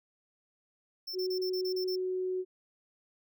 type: tone bursts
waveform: square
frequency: 5350 Hz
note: E8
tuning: 25 cents sharp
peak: -37 dBFS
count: 8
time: 1.07-1.96 s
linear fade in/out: 10 ms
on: 85 ms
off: 30 ms
type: tone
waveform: sine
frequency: 370 Hz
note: F#4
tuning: in tune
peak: -30 dBFS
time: 1.13-2.45 s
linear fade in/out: 50 ms
effects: none